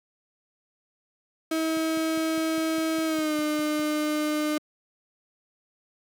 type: tone with pitch glide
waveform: 35% pulse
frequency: 320.7 to 302.7 Hz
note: E4 to D#4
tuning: -48 to -48 cents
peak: -22 dBFS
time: 1.51-4.58 s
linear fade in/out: 5 ms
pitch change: -100 cents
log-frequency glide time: 3.05-3.36 s
type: click train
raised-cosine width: 5 ms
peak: -26 dBFS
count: 11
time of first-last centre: 1.77-3.794 s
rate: 4.94 Hz
effects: high-pass 200 Hz 12 dB/octave